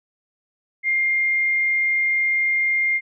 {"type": "tone", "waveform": "sine", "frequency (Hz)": 2114, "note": "C7", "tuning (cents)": 17, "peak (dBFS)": -17, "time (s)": [0.83, 3.01], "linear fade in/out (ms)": 50, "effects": []}